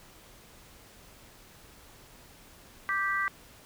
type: harmonic tone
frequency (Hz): 392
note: G4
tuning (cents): 0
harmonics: 3 / 4 / 5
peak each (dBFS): -31 / -31 / -31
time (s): 2.89-3.28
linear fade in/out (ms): 0
effects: pink hiss -54 dBFS RMS until 3.65 s